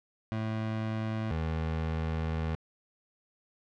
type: tone pair in turn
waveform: 25% pulse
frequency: 110 / 80.27 Hz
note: A2 / E2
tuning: 0 / -45 cents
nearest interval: perfect fourth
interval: 545 cents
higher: first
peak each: -27 / -26 dBFS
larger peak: second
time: 0.32-1.31 / 1.31-2.55 s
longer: second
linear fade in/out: 0 ms
effects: low-pass 3000 Hz 12 dB/octave